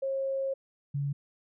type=tone pair in turn; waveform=sine; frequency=540 / 141.55 Hz; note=C#5 / C#3; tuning=-45 / +37 cents; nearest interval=octave + major seventh; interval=2318 cents; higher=first; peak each=-28 dBFS; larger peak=neither; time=0.02-0.54 / 0.94-1.13 s; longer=first; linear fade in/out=10 ms; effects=none